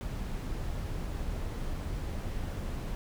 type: noise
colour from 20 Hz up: brown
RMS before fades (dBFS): -35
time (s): 0.01-2.95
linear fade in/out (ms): 0
effects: none